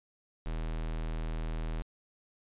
square tone, 40 Hz, D#1, 49 cents sharp, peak -33 dBFS, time 0.46-1.82 s, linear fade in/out 0 ms, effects resampled to 8000 Hz

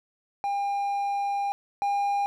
triangle tone pair in turn, 803 / 806 Hz, G5 / G5, +41 / +48 cents, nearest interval unison, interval 7 cents, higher second, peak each -23 / -21 dBFS, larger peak second, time 0.44-1.52 / 1.82-2.26 s, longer first, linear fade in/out 0 ms, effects none

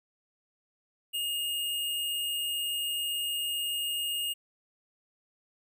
sine tone with sample-and-hold, 2846 Hz, F7, 32 cents sharp, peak -29 dBFS, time 1.13-4.34 s, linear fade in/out 20 ms, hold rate 11025 Hz, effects none

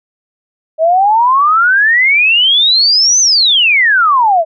sine exponential two-way sweep, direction up then down, 622.3 to 6280 to 622.3 Hz, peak -6 dBFS, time 0.78-4.45 s, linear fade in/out 50 ms, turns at 3.2 s, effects none

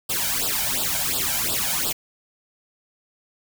white noise with flanger, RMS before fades -24 dBFS, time 0.09-1.93 s, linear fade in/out 10 ms, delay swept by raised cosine 0.23 to 1.33 ms, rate 2.8 Hz, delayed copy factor +0.95, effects none

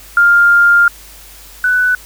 sine tone pair in turn, 1402 / 1491.4 Hz, F6 / F#6, +6 / +13 cents, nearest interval minor second, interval 107 cents, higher second, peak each -5 / -9 dBFS, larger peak first, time 0.17-0.88 / 1.64-1.95 s, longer first, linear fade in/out 2 ms, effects added 50 Hz sine -40 dBFS peak until 2.05 s + white hiss -38 dBFS RMS until 2.05 s

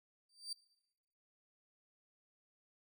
35% pulse tone with exponential growth, 4663 Hz, D8, 13 cents flat, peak -36 dBFS, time 0.29-0.53 s, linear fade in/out 5 ms, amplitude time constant 51 ms, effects noise-tail reverb RT60 0.9 s tail -20 dB re dry

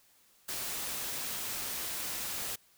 white noise, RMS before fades -37 dBFS, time 0.48-2.56 s, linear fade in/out 10 ms, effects white hiss -65 dBFS RMS until 2.77 s

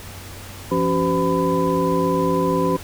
sine tone cluster, 171.2 / 277.2 / 380 / 508 / 1002 Hz, F3 / C#4 / F#4 / B4 / B5, -34 / 0 / +46 / +49 / +25 cents, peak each -23 dBFS, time 0.71-2.77 s, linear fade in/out 10 ms, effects added 94 Hz sine -38 dBFS peak until 2.83 s + pink hiss -38 dBFS RMS until 2.83 s

